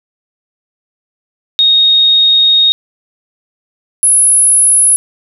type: tone pair in turn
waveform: sine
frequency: 3729 / 10565 Hz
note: A#7 / E9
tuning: 0 / +3 cents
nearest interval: octave + tritone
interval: 1803 cents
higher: second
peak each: -5 dBFS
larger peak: neither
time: 1.59-2.72 / 4.03-4.96 s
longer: first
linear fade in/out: 0 ms
effects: none